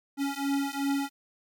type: beating tone pair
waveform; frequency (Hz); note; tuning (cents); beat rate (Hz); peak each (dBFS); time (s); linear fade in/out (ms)
square; 277.2 / 279.9; C#4 / C#4; 0 / +17; 2.7; -31; 0.17-1.1; 50
effects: none

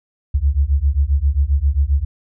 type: beating tone pair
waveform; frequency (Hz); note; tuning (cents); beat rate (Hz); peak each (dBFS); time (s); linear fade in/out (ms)
sine; 66.8 / 74.3; C2 / D2; +36 / +21; 7.5; -16; 0.34-2.05; 10
effects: none

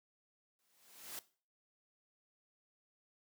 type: noise with exponential growth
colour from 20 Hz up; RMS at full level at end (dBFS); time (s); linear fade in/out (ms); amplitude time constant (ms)
white; -43; 0.59-1.19; 1; 130
effects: noise-tail reverb RT60 0.4 s tail -18 dB re dry + high-pass 150 Hz 12 dB/octave

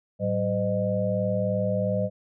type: tone cluster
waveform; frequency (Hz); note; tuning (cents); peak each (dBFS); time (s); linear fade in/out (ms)
sine; 109 / 189.8 / 511 / 614; A2 / F#3 / C5 / D#5; -16 / +44 / -41 / -23; -29 / -28 / -29 / -27; 0.19-2.1; 50
effects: none

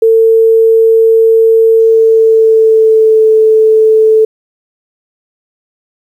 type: tone with pitch glide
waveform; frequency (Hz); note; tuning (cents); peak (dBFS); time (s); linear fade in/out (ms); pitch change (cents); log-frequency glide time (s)
sine; 450 to 438.5; A4 to A4; +39 to -6; -3; 0.02-4.25; 5; -45; 1.79-3.26
effects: 7-bit

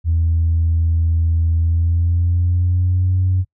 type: tone with pitch glide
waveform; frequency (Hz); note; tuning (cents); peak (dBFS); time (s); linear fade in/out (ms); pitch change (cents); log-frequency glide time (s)
sine; 82.4 to 92.49; E2 to F#2; 0 to 0; -12; 0.04-3.45; 50; +200; 1.58-3.18
effects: noise-tail reverb RT60 0.1 s tail -24 dB re dry + tanh soft clip ceiling -9 dBFS

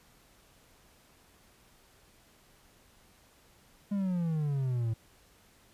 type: exponential sweep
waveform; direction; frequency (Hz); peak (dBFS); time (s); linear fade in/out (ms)
triangle; down; 206.2 to 109.8; -26; 3.91-4.94; 10
effects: pink hiss -62 dBFS RMS until 5.73 s + resampled to 32000 Hz

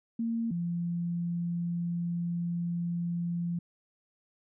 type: tone pair in turn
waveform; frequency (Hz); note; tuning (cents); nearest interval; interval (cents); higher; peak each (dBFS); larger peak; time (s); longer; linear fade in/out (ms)
sine; 229.6 / 172.01; A#3 / F3; -26 / -26; perfect fourth; 500; first; -28 / -29; first; 0.19-0.51 / 0.51-3.59; second; 5
effects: none

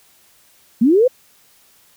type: linear sweep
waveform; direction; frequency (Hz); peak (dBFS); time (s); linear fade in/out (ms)
sine; up; 208.8 to 530; -9; 0.81-1.08; 10
effects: white hiss -53 dBFS RMS until 1.96 s

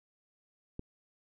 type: click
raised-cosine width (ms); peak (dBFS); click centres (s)
3; -26; 0.794
effects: none

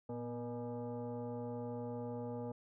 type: tone with frequency modulation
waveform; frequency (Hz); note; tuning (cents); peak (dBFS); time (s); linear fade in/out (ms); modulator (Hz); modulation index
sine; 116.54; A#2; 0; -39; 0.09-2.52; 5; 361; 1.6
effects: none

